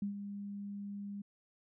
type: tone with ADSR envelope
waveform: sine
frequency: 201.8 Hz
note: G#3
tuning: 49 cents flat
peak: -32 dBFS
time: 0.02-1.22 s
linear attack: 4 ms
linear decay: 110 ms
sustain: -8 dB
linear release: 8 ms
effects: none